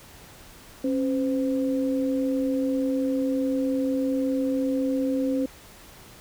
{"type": "tone pair together", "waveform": "sine", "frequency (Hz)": [271.5, 513], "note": ["C#4", "C5"], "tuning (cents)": [-36, -34], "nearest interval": "major seventh", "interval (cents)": 1102, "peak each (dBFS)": [-23, -28], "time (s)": [0.84, 5.46], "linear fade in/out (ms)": 5, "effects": ["pink hiss -48 dBFS RMS until 6.2 s"]}